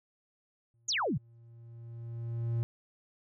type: tone with exponential growth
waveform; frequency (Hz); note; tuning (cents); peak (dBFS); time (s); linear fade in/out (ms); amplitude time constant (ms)
triangle; 116.54; A#2; 0; -25; 0.74-2.63; 0; 410
type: exponential sweep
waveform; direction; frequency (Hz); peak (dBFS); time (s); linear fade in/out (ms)
sine; down; 7340 to 107.2; -28; 0.88-1.18; 10
effects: none